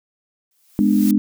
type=noise with exponential growth; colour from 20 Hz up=blue; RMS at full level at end=-27 dBFS; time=0.51-1.11 s; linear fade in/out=2 ms; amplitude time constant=130 ms
type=chord; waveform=sine; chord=G# diminished; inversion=none; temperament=just; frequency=207.7 / 249.2 / 299 Hz; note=G#3 / B3 / D4; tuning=0 / +16 / +31 cents; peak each=-15 / -19 / -18 dBFS; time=0.79-1.18 s; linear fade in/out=0 ms
effects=none